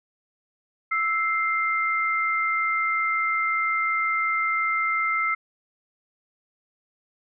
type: tone pair together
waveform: sine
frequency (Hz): 1318.5 / 2093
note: E6 / C7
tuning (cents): 0 / 0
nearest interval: minor sixth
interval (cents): 800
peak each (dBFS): -24 / -24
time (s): 0.91-5.35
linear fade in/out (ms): 10
effects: none